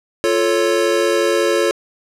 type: chord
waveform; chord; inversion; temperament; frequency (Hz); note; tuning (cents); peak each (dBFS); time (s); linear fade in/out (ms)
square; F augmented; none; equal; 349.2 / 440 / 554.4; F4 / A4 / C#5; 0 / 0 / 0; -19; 0.24-1.71; 0
effects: low-pass 10000 Hz 12 dB/octave